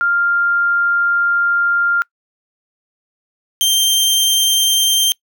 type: tone pair in turn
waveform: sine / sawtooth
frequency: 1396.9 / 3155 Hz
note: F6 / G7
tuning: 0 / +10 cents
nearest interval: octave + major second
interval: 1410 cents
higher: second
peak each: -12 / -8 dBFS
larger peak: second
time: 0.01-2.02 / 3.61-5.12 s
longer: first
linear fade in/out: 0 ms
effects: noise-tail reverb RT60 0.1 s tail -24 dB re dry